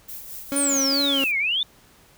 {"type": "noise with tremolo", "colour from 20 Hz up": "violet", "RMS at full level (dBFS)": -35, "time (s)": [0.08, 1.32], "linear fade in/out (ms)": 10, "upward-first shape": "sine", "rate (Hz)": 4.6, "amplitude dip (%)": 50}
{"type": "tone with vibrato", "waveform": "30% pulse", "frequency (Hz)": 276.7, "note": "C#4", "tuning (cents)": -3, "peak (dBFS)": -21, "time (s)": [0.52, 1.24], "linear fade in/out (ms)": 0, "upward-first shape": "sine", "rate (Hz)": 2.4, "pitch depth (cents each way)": 33}
{"type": "exponential two-way sweep", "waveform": "sine", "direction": "down then up", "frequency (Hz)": [9380, 2108, 3645], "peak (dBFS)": -20, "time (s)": [0.56, 1.63], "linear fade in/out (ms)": 2, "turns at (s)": 1.38}
{"effects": ["pink hiss -54 dBFS RMS until 2.17 s"]}